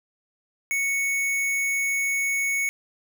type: tone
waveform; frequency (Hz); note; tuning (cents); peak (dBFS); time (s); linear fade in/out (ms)
square; 2217; C#7; 0; -23; 0.71-2.69; 0
effects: 9-bit